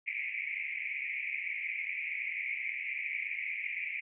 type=band-pass noise; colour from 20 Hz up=white; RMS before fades=-37 dBFS; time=0.06-4.01 s; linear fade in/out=20 ms; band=2100 to 2400 Hz; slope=96 dB/octave; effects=none